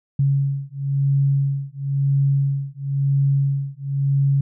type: beating tone pair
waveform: sine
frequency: 138.2 / 139.18 Hz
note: C#3 / C#3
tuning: -5 / +7 cents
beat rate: 0.98 Hz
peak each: -20 dBFS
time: 0.19-4.41 s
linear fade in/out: 5 ms
effects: none